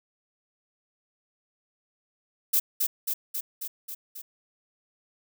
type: noise with echo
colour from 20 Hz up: violet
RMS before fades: -22 dBFS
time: 2.53-2.6 s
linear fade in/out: 10 ms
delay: 270 ms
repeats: 6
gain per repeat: -3 dB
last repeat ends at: 4.22 s
effects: none